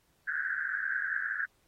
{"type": "band-pass noise", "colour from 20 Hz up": "white", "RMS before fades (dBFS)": -33, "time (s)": [0.27, 1.46], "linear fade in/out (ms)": 10, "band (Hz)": [1500, 1700], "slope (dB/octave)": 96, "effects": ["pink hiss -71 dBFS RMS until 1.67 s", "AAC 48 kbps"]}